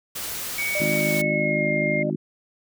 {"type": "noise", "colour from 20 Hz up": "white", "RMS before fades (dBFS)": -31, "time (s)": [0.15, 1.22], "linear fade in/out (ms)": 10}
{"type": "tone with pitch glide", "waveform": "sine", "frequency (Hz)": [2246, 2121], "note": ["C#7", "C7"], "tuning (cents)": [22, 23], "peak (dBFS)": -24, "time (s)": [0.58, 2.03], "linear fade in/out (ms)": 5, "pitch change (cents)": -99, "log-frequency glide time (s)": [0.96, 1.69]}
{"type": "tone", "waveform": "sine", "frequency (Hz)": 601, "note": "D5", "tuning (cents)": 40, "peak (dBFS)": -25, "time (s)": [0.75, 2.1], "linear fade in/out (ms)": 2}
{"type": "harmonic tone", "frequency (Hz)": 51.91, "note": "G#1", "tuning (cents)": 0, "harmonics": [3, 4, 5, 6, 7], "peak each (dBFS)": [-28, -29, -30, -31, -31], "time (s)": [0.8, 2.16], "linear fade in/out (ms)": 5}
{"effects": []}